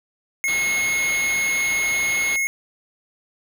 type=tone; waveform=square; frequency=2169 Hz; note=C#7; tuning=38 cents flat; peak=-20 dBFS; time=0.44-2.47 s; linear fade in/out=0 ms
type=low-pass noise; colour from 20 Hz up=white; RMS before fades=-33 dBFS; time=0.48-2.36 s; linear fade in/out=0 ms; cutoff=4600 Hz; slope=96 dB/octave
effects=none